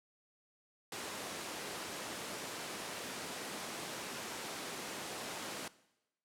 pink high-pass noise, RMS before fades -43 dBFS, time 0.92-5.68 s, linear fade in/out 2 ms, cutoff 250 Hz, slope 12 dB/octave, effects noise-tail reverb RT60 0.9 s tail -19 dB re dry + low-pass 11000 Hz 12 dB/octave

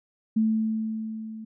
sine tone with level ramp, 220 Hz, A3, in tune, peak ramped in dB -18 to -36 dBFS, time 0.36-1.45 s, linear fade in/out 10 ms, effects none

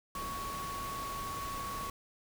sine tone in noise, 1115 Hz, C#6, 10 cents sharp, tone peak -38 dBFS, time 0.15-1.9 s, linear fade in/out 2 ms, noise pink, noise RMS -43 dBFS, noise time 0.15-1.9 s, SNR +2 dB, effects none

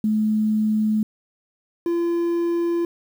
sine / triangle tone pair in turn, 215.1 / 341.4 Hz, A3 / F4, -39 / -39 cents, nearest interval minor sixth, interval 800 cents, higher second, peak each -17 / -17 dBFS, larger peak neither, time 0.04-1.03 / 1.86-2.85 s, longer neither, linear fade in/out 2 ms, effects 8-bit

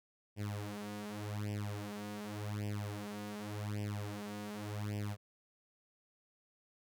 sawtooth tone with flanger, 103.83 Hz, G#2, in tune, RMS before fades -41 dBFS, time 0.36-5.17 s, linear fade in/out 50 ms, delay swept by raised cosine 0.37 to 5.57 ms, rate 0.87 Hz, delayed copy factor +1, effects none

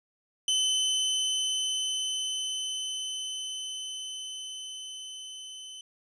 sawtooth tone with level ramp, 3042 Hz, F#7, 47 cents sharp, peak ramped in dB -20 to -38 dBFS, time 0.48-5.81 s, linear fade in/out 2 ms, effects resampled to 22050 Hz

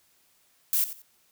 violet noise with echo, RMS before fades -24 dBFS, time 0.73-0.84 s, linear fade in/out 0 ms, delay 89 ms, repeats 2, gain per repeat -13 dB, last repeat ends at 1.018 s, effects white hiss -65 dBFS RMS until 1.31 s

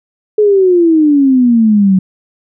sine exponential sweep, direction down, 429.8 to 184.8 Hz, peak -5 dBFS, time 0.38-1.99 s, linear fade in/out 5 ms, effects none

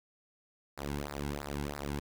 sawtooth tone with flanger, 71.9 Hz, D2, 36 cents flat, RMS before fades -38 dBFS, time 0.77-2 s, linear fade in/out 10 ms, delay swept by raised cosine 0.31 to 1.71 ms, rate 3 Hz, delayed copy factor -0.9, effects 9-bit

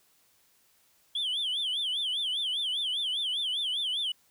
sine tone with vibrato, 3246 Hz, G#7, 40 cents flat, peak -26 dBFS, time 1.15-4.12 s, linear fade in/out 5 ms, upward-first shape sine, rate 5 Hz, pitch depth 170 cents each way, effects tanh soft clip ceiling -26 dBFS + white hiss -66 dBFS RMS until 4.3 s

